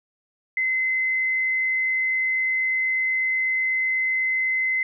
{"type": "tone with frequency modulation", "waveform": "sine", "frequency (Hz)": 2052, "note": "C7", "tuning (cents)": -34, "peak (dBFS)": -20, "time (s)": [0.57, 4.83], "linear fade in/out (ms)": 2, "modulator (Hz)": 28.3, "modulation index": 0.23, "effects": []}